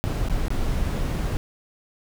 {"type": "noise with dropouts", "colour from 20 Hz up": "brown", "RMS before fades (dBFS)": -24, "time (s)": [0.04, 1.37], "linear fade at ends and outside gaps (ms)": 0, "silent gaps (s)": [[0.286, 0.297], [0.482, 0.504]], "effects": []}